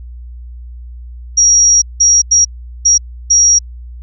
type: tone bursts at uneven times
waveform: sine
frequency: 5680 Hz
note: F8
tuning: 28 cents sharp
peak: -5 dBFS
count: 5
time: 1.37-1.82 / 2-2.22 / 2.31-2.45 / 2.85-2.98 / 3.3-3.59 s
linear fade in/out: 10 ms
effects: added 60 Hz sine -27 dBFS peak until 4.02 s